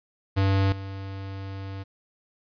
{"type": "tone with level steps", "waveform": "square", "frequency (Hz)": 97.2, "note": "G2", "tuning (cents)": -14, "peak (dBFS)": [-20, -34], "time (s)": [0.36, 1.84], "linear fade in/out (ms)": 20, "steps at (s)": 0.72, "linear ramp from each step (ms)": 2, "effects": ["resampled to 11025 Hz", "10-bit"]}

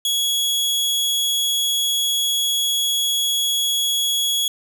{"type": "tone", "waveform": "sawtooth", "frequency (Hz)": 3345, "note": "G#7", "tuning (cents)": 12, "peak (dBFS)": -15, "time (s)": [0.05, 4.48], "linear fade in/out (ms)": 2, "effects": []}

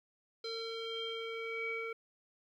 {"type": "tone with low-pass filter sweep", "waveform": "square", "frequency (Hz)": 454.1, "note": "A#4", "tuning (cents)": -45, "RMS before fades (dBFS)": -40, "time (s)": [0.44, 1.93], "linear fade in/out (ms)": 5, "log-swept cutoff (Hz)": [4300, 2000], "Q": 8.1, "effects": ["12-bit"]}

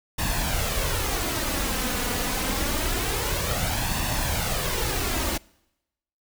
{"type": "noise with flanger", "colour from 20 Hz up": "pink", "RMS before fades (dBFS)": -26, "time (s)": [0.18, 5.38], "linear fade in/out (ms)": 10, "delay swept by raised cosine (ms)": [1.1, 4.1], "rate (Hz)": 0.26, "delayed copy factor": 0.55, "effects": ["noise-tail reverb RT60 0.9 s tail -25 dB re dry"]}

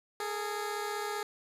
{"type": "tone pair together", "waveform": "15% pulse", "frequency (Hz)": [415.3, 450.5], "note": ["G#4", "A4"], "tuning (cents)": [0, 41], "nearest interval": "minor second", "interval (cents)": 141, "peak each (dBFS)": [-28, -34], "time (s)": [0.2, 1.23], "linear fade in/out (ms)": 2, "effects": ["resampled to 32000 Hz"]}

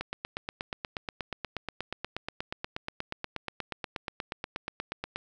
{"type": "click train", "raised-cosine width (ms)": 0.3, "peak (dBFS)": -17, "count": 44, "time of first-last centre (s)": [0.01, 5.16], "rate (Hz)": 8.35, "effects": []}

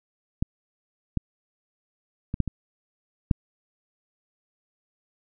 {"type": "clicks", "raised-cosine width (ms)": 5, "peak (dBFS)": [-11, -11, -16, -9, -16, -6], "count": 6, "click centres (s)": [0.425, 1.173, 2.341, 2.403, 2.477, 3.312], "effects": []}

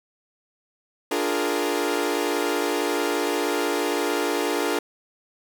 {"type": "chord", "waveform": "sawtooth", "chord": "Bb dominant seventh", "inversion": "first", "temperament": "equal", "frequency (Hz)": [293.7, 349.2, 415.3, 466.2], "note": ["D4", "F4", "Ab4", "Bb4"], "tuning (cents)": [0, 0, 0, 0], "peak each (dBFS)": -24, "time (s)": [1.11, 4.79], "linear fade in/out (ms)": 5, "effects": []}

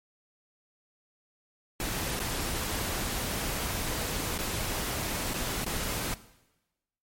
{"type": "noise with dropouts", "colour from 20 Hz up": "pink", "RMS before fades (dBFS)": -32, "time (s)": [1.8, 6.14], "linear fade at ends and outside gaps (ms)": 1, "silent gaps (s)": [[2.194, 2.2], [4.378, 4.388], [5.335, 5.341], [5.645, 5.663]], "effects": ["noise-tail reverb RT60 1.0 s tail -17 dB re dry", "MP3 64 kbps"]}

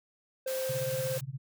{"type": "tone", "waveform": "triangle", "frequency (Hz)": 523.3, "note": "C5", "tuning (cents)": 0, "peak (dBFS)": -29, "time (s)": [0.46, 1.18], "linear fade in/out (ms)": 5}
{"type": "high-pass noise", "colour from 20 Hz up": "white", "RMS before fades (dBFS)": -40, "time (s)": [0.47, 1.21], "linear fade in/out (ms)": 10, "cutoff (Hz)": 330, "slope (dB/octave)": 12}
{"type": "tone with tremolo", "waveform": "sine", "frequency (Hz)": 133.8, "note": "C3", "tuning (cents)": 39, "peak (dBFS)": -32, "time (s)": [0.69, 1.38], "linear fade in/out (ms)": 5, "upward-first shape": "sine", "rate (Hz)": 17, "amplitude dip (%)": 95}
{"effects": []}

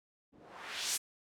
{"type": "noise with low-pass filter sweep", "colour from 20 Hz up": "blue", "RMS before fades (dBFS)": -40, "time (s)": [0.32, 0.98], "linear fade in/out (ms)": 20, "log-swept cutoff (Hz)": [240, 10000], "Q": 1.2, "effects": []}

